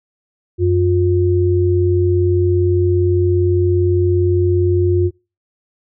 sine tone pair together, 92.5 / 355 Hz, F#2 / F4, 0 / +28 cents, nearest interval octave + major seventh, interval 2328 cents, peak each -14 dBFS, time 0.58-5.11 s, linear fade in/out 50 ms, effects noise-tail reverb RT60 0.3 s tail -23 dB re dry

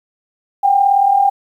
sine tone pair together, 761 / 799.2 Hz, F#5 / G5, +48 / +33 cents, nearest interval minor second, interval 85 cents, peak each -16 / -10 dBFS, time 0.63-1.3 s, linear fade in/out 10 ms, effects 8-bit

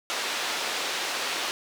white band-pass noise, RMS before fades -30 dBFS, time 0.1-1.51 s, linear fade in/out 0 ms, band 370 to 4200 Hz, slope 12 dB/octave, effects none

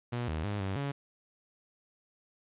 sawtooth tone with pitch steps, 120.8 / 78.6 / 102.8 / 96.7 / 140.7 Hz, B2 / D#2 / G#2 / G2 / C#3, -38 / +18 / -17 / -23 / +26 cents, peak -28 dBFS, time 0.12-0.92 s, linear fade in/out 10 ms, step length 160 ms, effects resampled to 8000 Hz + 10-bit

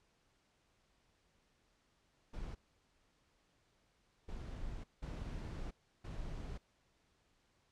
brown noise bursts at uneven times, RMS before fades -44 dBFS, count 4, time 2.33-2.55 / 4.28-4.84 / 5.02-5.71 / 6.04-6.58 s, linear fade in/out 10 ms, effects pink hiss -75 dBFS RMS until 7.71 s + low-pass 7000 Hz 12 dB/octave

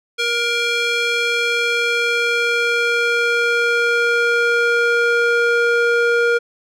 square tone with band-pass filter sweep, 472.2 Hz, A#4, 22 cents sharp, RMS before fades -17 dBFS, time 0.18-6.39 s, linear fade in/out 20 ms, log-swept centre 3000 to 1100 Hz, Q 1.3, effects none

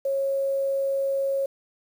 sine tone, 547 Hz, C#5, 23 cents flat, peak -22 dBFS, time 0.05-1.46 s, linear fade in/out 5 ms, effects 8-bit

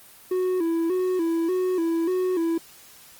triangle tone with vibrato, 349.2 Hz, F4, in tune, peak -19 dBFS, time 0.31-2.58 s, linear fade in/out 5 ms, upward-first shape square, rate 1.7 Hz, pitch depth 91 cents each way, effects white hiss -49 dBFS RMS until 3.19 s + Opus 24 kbps

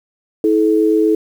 sine tone pair together, 322.9 / 430.8 Hz, E4 / A4, -36 / -37 cents, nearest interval perfect fourth, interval 499 cents, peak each -13 dBFS, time 0.44-1.15 s, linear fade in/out 2 ms, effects 7-bit

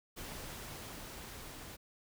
pink noise with level ramp, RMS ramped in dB -45 to -49 dBFS, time 0.16-1.77 s, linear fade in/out 20 ms, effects none

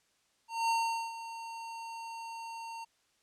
square tone with ADSR envelope, 914 Hz, A#5, 34 cents flat, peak -27 dBFS, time 0.48-2.85 s, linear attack 210 ms, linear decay 430 ms, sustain -14 dB, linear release 15 ms, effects white hiss -72 dBFS RMS until 3.22 s + low-pass 8000 Hz 12 dB/octave

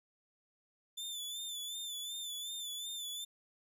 sawtooth tone with vibrato, 3520 Hz, A7, in tune, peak -37 dBFS, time 0.97-3.25 s, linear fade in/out 10 ms, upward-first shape sine, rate 2.7 Hz, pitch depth 53 cents each way, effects none

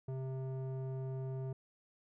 square tone with low-pass filter, 131.8 Hz, C3, 13 cents sharp, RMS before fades -40 dBFS, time 0.08-1.53 s, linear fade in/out 5 ms, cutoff 590 Hz, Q 1, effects none

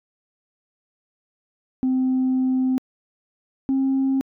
sine tone pair in turn, 258.7 / 267.9 Hz, C4 / C4, -19 / +41 cents, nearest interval minor second, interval 60 cents, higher second, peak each -16 dBFS, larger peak neither, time 1.83-2.78 / 3.69-4.21 s, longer first, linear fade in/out 0 ms, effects tanh soft clip ceiling -15 dBFS

